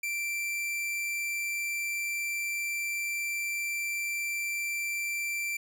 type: tone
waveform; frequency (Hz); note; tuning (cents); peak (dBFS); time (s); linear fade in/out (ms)
45% pulse; 2349; D7; 0; -30; 0.03-5.57; 5
effects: none